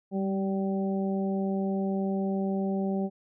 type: harmonic tone with a mistuned harmonic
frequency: 193.1 Hz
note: G3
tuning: 26 cents flat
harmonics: 1 / 2 / 3 / 4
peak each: -27 / -33 / -37 / -39 dBFS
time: 0.11-3.1 s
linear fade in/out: 50 ms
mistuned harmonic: 1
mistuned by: +19 cents
effects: none